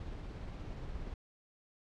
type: noise with tremolo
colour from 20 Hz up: brown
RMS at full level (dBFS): -42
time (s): 0-1.14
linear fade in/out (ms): 2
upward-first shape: triangle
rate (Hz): 17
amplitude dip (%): 25
effects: low-pass 5000 Hz 12 dB/octave